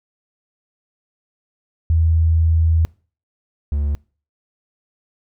sine / triangle tone pair in turn, 81.4 / 72.36 Hz, E2 / D2, -21 / -25 cents, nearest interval major second, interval 204 cents, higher first, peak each -12 / -15 dBFS, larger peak first, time 1.9-2.85 / 3.72-3.95 s, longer first, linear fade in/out 0 ms, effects noise-tail reverb RT60 0.4 s tail -25 dB re dry

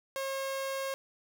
sawtooth tone, 540 Hz, C#5, 45 cents flat, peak -29 dBFS, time 0.16-0.94 s, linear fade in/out 0 ms, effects none

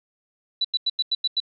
sine tone bursts, 3956 Hz, B7, 2 cents sharp, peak -19 dBFS, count 7, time 0.61-1.402 s, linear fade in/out 5 ms, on 36 ms, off 90 ms, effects none

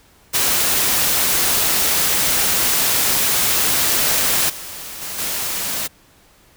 white noise with level steps, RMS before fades -17 / -32 / -28 / -23 dBFS, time 0.33-5.88 s, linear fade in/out 20 ms, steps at 4.49 / 5.01 / 5.18 s, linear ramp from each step 10 ms, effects pink hiss -52 dBFS RMS until 6.56 s

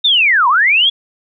sine linear two-way sweep, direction down then up, 3729 to 932.3 to 3418 Hz, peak -8 dBFS, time 0.04-0.9 s, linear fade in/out 10 ms, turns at 0.48 s, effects none

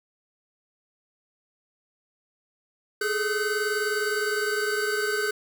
square tone cluster, 415.6 / 435.3 / 1527 Hz, G#4 / A4 / G6, +1 / -19 / -46 cents, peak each -29 / -33 / -28 dBFS, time 3.01-5.31 s, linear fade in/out 5 ms, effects none

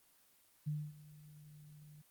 sine tone with ADSR envelope, 150.1 Hz, D3, 38 cents sharp, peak -34 dBFS, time 0.66-2.02 s, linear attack 18 ms, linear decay 250 ms, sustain -20 dB, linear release 9 ms, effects white hiss -69 dBFS RMS until 2.1 s + Opus 24 kbps

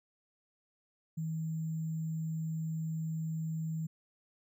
sine tone with sample-and-hold, 160 Hz, D#3, 49 cents sharp, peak -33 dBFS, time 1.17-3.87 s, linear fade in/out 10 ms, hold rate 7350 Hz, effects none

